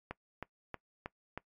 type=click train; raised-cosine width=0.5 ms; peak=-24 dBFS; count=5; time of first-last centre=0.11-1.376 s; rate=3.16 Hz; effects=noise-tail reverb RT60 0.1 s tail -21 dB re dry + MP3 96 kbps